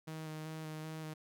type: tone with vibrato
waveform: sawtooth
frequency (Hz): 156.9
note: D#3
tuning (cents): +15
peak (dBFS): -38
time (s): 0.07-1.14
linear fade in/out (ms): 10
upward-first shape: square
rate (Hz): 2.6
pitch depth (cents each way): 14
effects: none